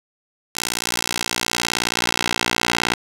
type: tone with band-pass filter sweep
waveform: 10% pulse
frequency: 59.1 Hz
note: A#1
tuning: 24 cents sharp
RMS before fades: -23 dBFS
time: 0.55-2.94 s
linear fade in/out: 5 ms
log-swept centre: 7200 to 2800 Hz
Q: 0.7
effects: 7-bit